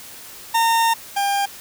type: tone pair in turn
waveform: 40% pulse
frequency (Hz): 915 / 800.2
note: A#5 / G5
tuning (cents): -32 / +35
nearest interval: major second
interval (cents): 233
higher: first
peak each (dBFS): -14 / -17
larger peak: first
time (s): 0.54-0.94 / 1.16-1.46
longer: first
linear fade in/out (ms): 10
effects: white hiss -39 dBFS RMS until 1.6 s